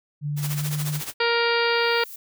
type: tone with pitch glide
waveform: sine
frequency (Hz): 146.83 to 149.4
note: D3 to D3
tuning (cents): 0 to +30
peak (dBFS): -24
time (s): 0.21-1.02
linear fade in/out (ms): 50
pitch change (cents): +30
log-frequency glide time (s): 0.47-0.76
type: noise with tremolo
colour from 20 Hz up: white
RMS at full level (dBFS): -30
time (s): 0.36-1.14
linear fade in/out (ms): 50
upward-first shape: sine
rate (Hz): 14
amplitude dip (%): 70
type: harmonic tone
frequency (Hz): 468.4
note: A#4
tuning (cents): +8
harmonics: 1 / 2 / 3 / 4 / 5 / 6 / 7 / 8 / 9 / 10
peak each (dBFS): -23 / -27 / -26 / -29 / -29 / -31 / -35 / -34 / -35 / -31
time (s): 1.2-2.04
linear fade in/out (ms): 5
type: noise with exponential growth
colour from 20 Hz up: violet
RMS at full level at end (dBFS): -37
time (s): 1.42-2.16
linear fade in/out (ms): 5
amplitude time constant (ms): 160
effects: none